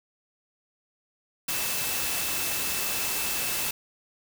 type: tone in noise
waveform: sine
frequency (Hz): 2637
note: E7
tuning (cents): 0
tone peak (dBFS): -37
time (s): 1.48-3.71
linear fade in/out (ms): 5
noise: white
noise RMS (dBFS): -29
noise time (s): 1.48-3.71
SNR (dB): -11
effects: none